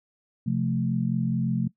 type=chord; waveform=sine; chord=F major; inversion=second; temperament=equal; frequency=130.81 / 174.61 / 220 Hz; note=C3 / F3 / A3; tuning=0 / 0 / 0 cents; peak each=-27 dBFS; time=0.46-1.68 s; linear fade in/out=10 ms; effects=noise-tail reverb RT60 0.1 s tail -19 dB re dry